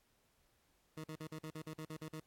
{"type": "tone bursts", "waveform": "20% pulse", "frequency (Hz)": 156.8, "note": "D#3", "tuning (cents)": 14, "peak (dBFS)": -39, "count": 11, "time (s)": [0.97, 2.201], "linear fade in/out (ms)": 5, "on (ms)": 71, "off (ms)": 45, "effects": ["pink hiss -75 dBFS RMS until 2.26 s", "AAC 64 kbps"]}